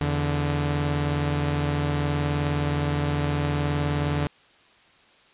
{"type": "tone pair together", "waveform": "sawtooth", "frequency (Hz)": [82.41, 145.49], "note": ["E2", "D3"], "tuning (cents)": [0, -16], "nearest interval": "minor seventh", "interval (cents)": 984, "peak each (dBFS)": [-24, -20], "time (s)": [0.01, 4.27], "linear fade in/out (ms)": 0, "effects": ["white hiss -56 dBFS RMS until 5.33 s", "resampled to 8000 Hz"]}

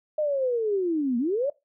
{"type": "linear two-way sweep", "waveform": "sine", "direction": "down then up", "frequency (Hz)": [620, 228.4, 594], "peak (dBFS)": -22, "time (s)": [0.18, 1.5], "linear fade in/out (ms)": 5, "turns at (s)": 1.18, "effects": ["noise-tail reverb RT60 0.2 s tail -18 dB re dry"]}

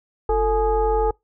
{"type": "tone with frequency modulation", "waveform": "sine", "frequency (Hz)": 444.2, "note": "A4", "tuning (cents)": 16, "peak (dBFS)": -16, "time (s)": [0.29, 1.11], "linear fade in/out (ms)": 5, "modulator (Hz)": 398, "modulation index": 1.1, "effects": ["noise-tail reverb RT60 0.2 s tail -26 dB re dry"]}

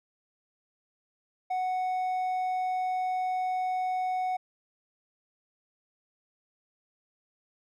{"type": "tone with hard clipping", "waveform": "sine", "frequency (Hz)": 740, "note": "F#5", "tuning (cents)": 0, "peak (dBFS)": -28, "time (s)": [1.5, 4.37], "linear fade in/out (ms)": 10, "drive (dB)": 3, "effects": []}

